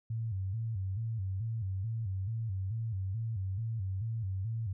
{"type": "tone with vibrato", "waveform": "sine", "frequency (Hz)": 103.83, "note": "G#2", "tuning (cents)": 0, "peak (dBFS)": -32, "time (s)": [0.1, 4.73], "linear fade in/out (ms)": 5, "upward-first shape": "square", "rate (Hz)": 2.3, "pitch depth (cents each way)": 150, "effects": []}